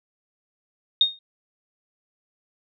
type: tone with exponential decay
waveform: sine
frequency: 3700 Hz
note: A#7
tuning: 14 cents flat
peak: -11 dBFS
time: 1.01-1.19 s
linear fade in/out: 2 ms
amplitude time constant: 37 ms
effects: none